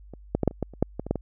clicks, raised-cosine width 2 ms, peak -26 / -9 / -10 / -6 / -28 / -13 / -30 / -7 / -16 / -21 / -9 / -15 dBFS, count 12, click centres 0.137 / 0.35 / 0.433 / 0.477 / 0.511 / 0.627 / 0.737 / 0.826 / 0.996 / 1.066 / 1.11 / 1.157 s, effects added 50 Hz sine -45 dBFS peak until 1.21 s

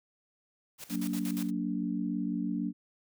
white noise with tremolo, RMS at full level -42 dBFS, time 0.78-1.51 s, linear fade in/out 50 ms, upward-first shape square, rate 8.5 Hz, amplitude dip 80%
sine chord, Gb augmented, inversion none, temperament just, 185 / 231.2 / 289.1 Hz, Gb3 / Bb3 / D4, 0 / -14 / -27 cents, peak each -34 dBFS, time 0.89-2.73 s, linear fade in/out 50 ms
effects none

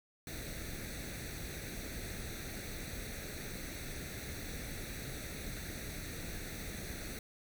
pink noise with comb filter, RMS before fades -43 dBFS, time 0.27-7.19 s, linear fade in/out 2 ms, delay 0.49 ms, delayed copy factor +0.75, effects none

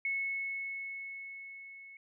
sine tone with level ramp, 2197 Hz, C#7, 16 cents flat, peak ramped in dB -30 to -49 dBFS, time 0.05-1.97 s, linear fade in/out 2 ms, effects none

